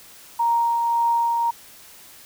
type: tone with tremolo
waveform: sine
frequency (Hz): 934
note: A#5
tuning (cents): +3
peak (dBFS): -16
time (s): 0.39-1.51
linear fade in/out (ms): 10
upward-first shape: triangle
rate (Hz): 1.8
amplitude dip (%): 30
effects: white hiss -46 dBFS RMS until 2.25 s